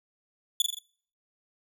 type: tone with echo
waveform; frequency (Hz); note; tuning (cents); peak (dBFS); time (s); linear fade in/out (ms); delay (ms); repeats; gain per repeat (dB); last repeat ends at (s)
sawtooth; 3459; A7; -30; -17; 0.6-0.62; 2; 42; 4; -4; 0.788
effects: noise-tail reverb RT60 0.5 s tail -23 dB re dry